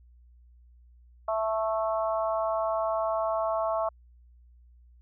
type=harmonic tone; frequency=220 Hz; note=A3; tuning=in tune; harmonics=3 / 4 / 5 / 6; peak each=-27 / -34 / -32 / -38 dBFS; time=1.28-3.89 s; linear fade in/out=5 ms; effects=added 60 Hz sine -53 dBFS peak until 5.01 s